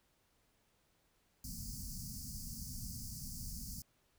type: band-stop noise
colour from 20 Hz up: pink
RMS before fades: -45 dBFS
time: 1.44-3.82 s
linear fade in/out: 2 ms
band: 250 to 4600 Hz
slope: 96 dB/octave
effects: pink hiss -75 dBFS RMS until 4.18 s